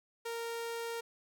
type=tone; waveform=sawtooth; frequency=463.7 Hz; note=A#4; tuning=9 cents flat; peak=-33 dBFS; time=0.25-1.01 s; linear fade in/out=10 ms; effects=none